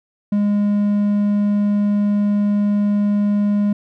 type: tone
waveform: triangle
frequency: 205.4 Hz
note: G#3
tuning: 19 cents flat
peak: -12 dBFS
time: 0.32-3.73 s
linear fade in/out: 5 ms
effects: none